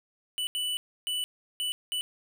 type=tone bursts at uneven times; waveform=square; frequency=2973 Hz; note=F#7; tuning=8 cents sharp; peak=-29 dBFS; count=5; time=0.38-0.47 / 0.55-0.77 / 1.07-1.24 / 1.6-1.72 / 1.92-2.01 s; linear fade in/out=0 ms; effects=none